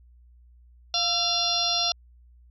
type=harmonic tone with a mistuned harmonic; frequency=696 Hz; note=F5; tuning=6 cents flat; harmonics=1 / 2 / 4 / 5 / 6 / 7 / 8; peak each=-31 / -36 / -33 / -28 / -28 / -32 / -28 dBFS; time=0.94-1.92 s; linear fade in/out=2 ms; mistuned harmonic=2; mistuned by=-56 cents; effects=added 60 Hz sine -51 dBFS peak until 2.5 s